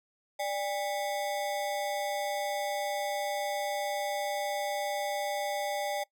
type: ring-modulated tone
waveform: square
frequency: 698.5 Hz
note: F5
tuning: in tune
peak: -28 dBFS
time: 0.39-6.04 s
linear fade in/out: 10 ms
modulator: 110 Hz
effects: noise-tail reverb RT60 0.1 s tail -21 dB re dry